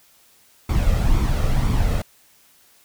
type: noise with flanger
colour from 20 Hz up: brown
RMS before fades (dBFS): -18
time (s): 0.69-2.02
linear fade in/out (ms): 5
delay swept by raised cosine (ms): 0.87 to 1.59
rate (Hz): 2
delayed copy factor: +0.5
effects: white hiss -55 dBFS RMS until 2.84 s